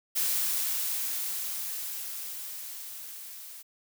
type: noise with level ramp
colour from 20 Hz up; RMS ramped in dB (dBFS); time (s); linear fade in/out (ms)
blue; -27 to -45; 0.15-3.63; 20
effects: none